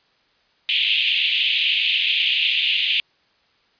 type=band-pass noise; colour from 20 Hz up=white; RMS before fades=-20 dBFS; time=0.69-3 s; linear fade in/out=0 ms; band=2500 to 3400 Hz; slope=48 dB/octave; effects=white hiss -61 dBFS RMS until 3.79 s + resampled to 11025 Hz